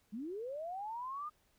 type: linear sweep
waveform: sine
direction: up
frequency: 194.8 to 1236 Hz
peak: -39 dBFS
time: 0.12-1.3 s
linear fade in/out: 20 ms
effects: pink hiss -73 dBFS RMS until 1.58 s